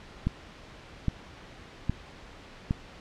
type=click train; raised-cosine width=5 ms; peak=-13 dBFS; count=4; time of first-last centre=0.27-2.709 s; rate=1.23 Hz; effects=pink hiss -48 dBFS RMS until 3 s + low-pass 4000 Hz 12 dB/octave